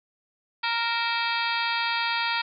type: harmonic tone with a mistuned harmonic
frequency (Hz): 464.8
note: A#4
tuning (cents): -5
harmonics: 2 / 3 / 4 / 5 / 6 / 7 / 8 / 9 / 10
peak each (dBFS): -29 / -31 / -32 / -33 / -34 / -34 / -35 / -36 / -36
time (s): 0.63-2.42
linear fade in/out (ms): 10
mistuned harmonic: 6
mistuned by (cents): -100
effects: none